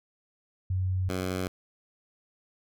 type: tone pair in turn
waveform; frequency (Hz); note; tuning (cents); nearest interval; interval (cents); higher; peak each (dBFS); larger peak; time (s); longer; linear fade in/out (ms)
sine / 10% pulse; 93 / 92.46; F#2 / F#2; +9 / -1; unison; 10; first; -25 / -21; second; 0.7-1.09 / 1.09-1.48; neither; 5
effects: none